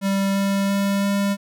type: tone with pitch steps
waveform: square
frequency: 196 / 197.25 / 198.51 / 199.77 Hz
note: G3 / G3 / G3 / G3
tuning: 0 / +11 / +22 / +33 cents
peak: -19 dBFS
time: 0.01-1.37 s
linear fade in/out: 50 ms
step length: 340 ms
effects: none